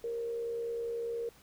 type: tone with frequency modulation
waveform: sine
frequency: 466.2 Hz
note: A#4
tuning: in tune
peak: -33 dBFS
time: 0.04-1.29 s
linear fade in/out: 2 ms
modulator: 70.2 Hz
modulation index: 0.29
effects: pink hiss -60 dBFS RMS until 1.42 s